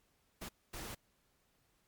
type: noise bursts at uneven times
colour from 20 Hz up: pink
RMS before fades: -45 dBFS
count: 2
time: 0.41-0.49 / 0.73-0.95 s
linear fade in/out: 10 ms
effects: pink hiss -75 dBFS RMS until 1.87 s + MP3 96 kbps